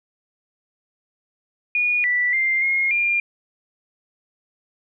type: tone with pitch steps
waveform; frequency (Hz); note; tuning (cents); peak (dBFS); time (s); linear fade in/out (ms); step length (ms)
sine; 2447 / 1967 / 2097 / 2147 / 2399; D#7 / B6 / C7 / C7 / D7; -29 / -7 / +3 / +44 / +36; -17; 1.75-3.2; 2; 290
effects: none